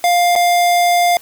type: tone with dropouts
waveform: square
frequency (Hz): 702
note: F5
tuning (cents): +9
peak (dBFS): -11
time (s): 0.04-1.17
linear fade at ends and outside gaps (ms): 1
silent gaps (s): 0.354-0.36
effects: white hiss -42 dBFS RMS until 1.21 s